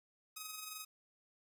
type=tone with amplitude modulation; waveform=5% pulse; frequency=1263 Hz; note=D#6; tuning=26 cents sharp; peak=-31 dBFS; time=0.36-0.85 s; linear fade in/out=10 ms; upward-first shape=sine; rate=22.8 Hz; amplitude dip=45%; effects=none